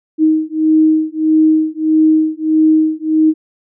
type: beating tone pair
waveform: sine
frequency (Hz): 312.9 / 314.5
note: D#4 / D#4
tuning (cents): +10 / +19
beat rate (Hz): 1.6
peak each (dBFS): -12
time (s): 0.18-3.34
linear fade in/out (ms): 50
effects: none